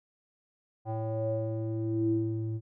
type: tone with low-pass filter sweep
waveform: square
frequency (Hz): 111.1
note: A2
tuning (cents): +17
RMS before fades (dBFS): -31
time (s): 0.85-2.61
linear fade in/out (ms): 50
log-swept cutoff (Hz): 740 to 240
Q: 7.6
effects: none

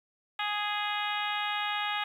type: harmonic tone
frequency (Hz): 415.3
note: G#4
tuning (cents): 0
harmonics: 2 / 3 / 4 / 5 / 6 / 7 / 8 / 9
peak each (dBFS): -34 / -36 / -37 / -38 / -39 / -39 / -40 / -41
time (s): 0.39-2.04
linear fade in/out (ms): 5
effects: 10-bit

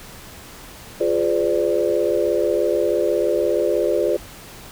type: chord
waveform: sine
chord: D half-diminished seventh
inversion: first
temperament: equal with one note detuned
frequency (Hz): 349.2 / 415.3 / 510.7 / 587.3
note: F4 / Ab4 / C5 / D5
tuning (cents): 0 / 0 / -42 / 0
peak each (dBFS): -22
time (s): 1-4.17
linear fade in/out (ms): 10
effects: pink hiss -40 dBFS RMS until 4.71 s

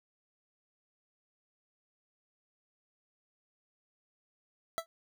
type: tone with exponential decay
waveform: 25% pulse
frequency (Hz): 660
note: E5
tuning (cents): +2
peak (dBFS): -24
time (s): 4.78-4.86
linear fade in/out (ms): 0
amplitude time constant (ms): 16
effects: none

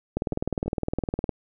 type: two click trains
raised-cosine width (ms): 2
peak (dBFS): -12 / -23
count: 23 / 3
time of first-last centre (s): 0.17-1.292 / 0.33-0.99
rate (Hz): 19.6 / 3.03
effects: none

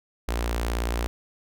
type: tone with notch filter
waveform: sawtooth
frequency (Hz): 58.27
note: A#1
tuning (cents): 0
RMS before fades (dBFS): -27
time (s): 0.28-1.07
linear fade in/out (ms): 0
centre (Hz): 140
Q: 0.62
effects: none

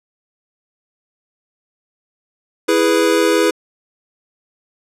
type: chord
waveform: square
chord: E major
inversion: none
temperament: equal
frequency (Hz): 329.6 / 415.3 / 493.9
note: E4 / G#4 / B4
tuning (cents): 0 / 0 / 0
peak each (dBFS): -17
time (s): 2.68-3.51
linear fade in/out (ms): 10
effects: low-pass 12000 Hz 12 dB/octave

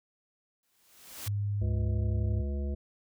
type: noise with exponential growth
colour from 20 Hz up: white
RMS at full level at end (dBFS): -38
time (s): 0.63-1.28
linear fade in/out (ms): 1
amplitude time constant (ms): 140
type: tone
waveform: sine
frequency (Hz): 102.1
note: G#2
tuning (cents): -29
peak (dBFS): -28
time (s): 1.26-2.42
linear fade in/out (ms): 20
type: harmonic tone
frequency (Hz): 70.4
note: C#2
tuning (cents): +27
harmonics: 1 / 3 / 5 / 7 / 9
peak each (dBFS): -30 / -40 / -44 / -47 / -49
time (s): 1.61-2.75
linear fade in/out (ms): 10
effects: none

